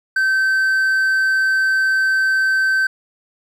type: tone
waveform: triangle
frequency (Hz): 1546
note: G6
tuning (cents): -24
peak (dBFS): -12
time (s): 0.16-2.87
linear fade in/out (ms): 5
effects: none